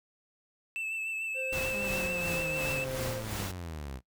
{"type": "tone with vibrato", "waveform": "triangle", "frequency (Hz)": 2637, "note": "E7", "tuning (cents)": 0, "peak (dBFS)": -31, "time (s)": [0.76, 2.84], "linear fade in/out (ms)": 0, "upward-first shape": "triangle", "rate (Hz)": 6.8, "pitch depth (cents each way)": 32}
{"type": "tone", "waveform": "triangle", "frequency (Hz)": 523.3, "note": "C5", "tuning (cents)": 0, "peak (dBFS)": -34, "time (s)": [1.34, 3.24], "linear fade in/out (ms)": 50}
{"type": "noise with tremolo", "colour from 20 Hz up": "pink", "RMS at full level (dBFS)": -36, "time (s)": [1.52, 3.52], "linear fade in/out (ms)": 10, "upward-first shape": "sine", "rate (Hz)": 2.8, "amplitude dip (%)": 60}
{"type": "linear sweep", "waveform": "sawtooth", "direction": "down", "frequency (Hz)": [207.7, 61.74], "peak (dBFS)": -34, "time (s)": [1.71, 4.01], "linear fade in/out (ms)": 50}
{"effects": ["noise-tail reverb RT60 0.1 s tail -19 dB re dry"]}